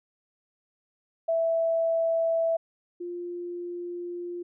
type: tone pair in turn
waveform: sine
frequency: 659.3 / 350.1 Hz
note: E5 / F4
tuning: 0 / +4 cents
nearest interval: major seventh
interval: 1096 cents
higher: first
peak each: -22 / -32 dBFS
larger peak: first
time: 1.28-2.57 / 3-4.43 s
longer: second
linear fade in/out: 10 ms
effects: none